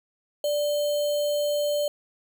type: tone with sample-and-hold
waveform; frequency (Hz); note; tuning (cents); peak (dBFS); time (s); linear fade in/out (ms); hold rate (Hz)
sine; 587.3; D5; 0; -22; 0.44-1.88; 2; 3675
effects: none